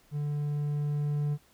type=tone with level ramp; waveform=triangle; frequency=146.83 Hz; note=D3; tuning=in tune; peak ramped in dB=-27 to -24 dBFS; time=0.11-1.38 s; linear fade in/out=50 ms; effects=pink hiss -63 dBFS RMS until 1.53 s